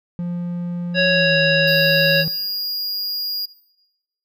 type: tone with pitch glide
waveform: triangle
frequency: 174.61 to 160.12 Hz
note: F3 to D#3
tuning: 0 to +50 cents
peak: -20 dBFS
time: 0.19-2.28 s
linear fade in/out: 0 ms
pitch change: -150 cents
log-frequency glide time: 1.08-1.37 s
type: harmonic tone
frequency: 554.4 Hz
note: C#5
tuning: in tune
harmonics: 1 / 3 / 5 / 7 / 9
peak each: -18 / -18 / -20 / -23 / -26 dBFS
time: 0.94-2.25 s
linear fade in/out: 50 ms
type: tone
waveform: square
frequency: 4851 Hz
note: D#8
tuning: 45 cents flat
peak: -22 dBFS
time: 1.67-3.46 s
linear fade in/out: 10 ms
effects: noise-tail reverb RT60 1.0 s tail -20 dB re dry